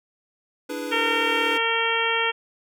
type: chord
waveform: square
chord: E dominant seventh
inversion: third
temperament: equal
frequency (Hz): 293.7 / 329.6 / 415.3 / 493.9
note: D4 / E4 / G#4 / B4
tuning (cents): 0 / 0 / 0 / 0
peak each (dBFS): -33 / -37 / -38 / -33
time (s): 0.69-1.58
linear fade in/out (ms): 10
type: harmonic tone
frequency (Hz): 457.3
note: A#4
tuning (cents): -33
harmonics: 1 / 2 / 3 / 4 / 5 / 6 / 7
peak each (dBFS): -28 / -28 / -28 / -28 / -28 / -28 / -28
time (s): 0.91-2.32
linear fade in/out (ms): 20
effects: none